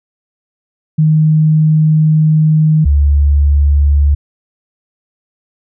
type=tone pair in turn; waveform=sine; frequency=155.56 / 71.9 Hz; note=D#3 / D2; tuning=0 / -36 cents; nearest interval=octave + minor second; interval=1336 cents; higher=first; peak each=-6 dBFS; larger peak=neither; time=0.98-2.85 / 2.85-4.15 s; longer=first; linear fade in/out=10 ms; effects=none